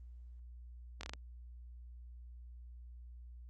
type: slowing click train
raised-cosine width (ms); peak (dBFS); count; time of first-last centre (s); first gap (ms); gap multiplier
0.2; -25; 5; 1.01-1.135; 23; 1.21
effects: added 60 Hz sine -49 dBFS peak until 3.49 s + Opus 32 kbps